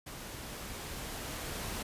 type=noise with level ramp; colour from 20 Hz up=pink; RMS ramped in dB=-45 to -38 dBFS; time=0.06-1.83 s; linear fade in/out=10 ms; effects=resampled to 32000 Hz